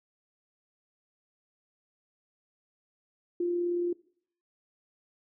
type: tone with amplitude modulation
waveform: sine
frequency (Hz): 349.2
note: F4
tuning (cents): 0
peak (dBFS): -25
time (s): 3.4-3.93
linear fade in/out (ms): 5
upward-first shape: sine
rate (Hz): 38.4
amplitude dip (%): 25
effects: noise-tail reverb RT60 0.6 s tail -22 dB re dry